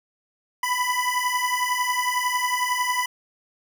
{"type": "beating tone pair", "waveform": "25% pulse", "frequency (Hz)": [987.8, 998.8], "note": ["B5", "B5"], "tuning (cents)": [0, 19], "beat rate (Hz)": 11, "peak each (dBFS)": -21, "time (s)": [0.63, 3.06], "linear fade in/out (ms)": 5, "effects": []}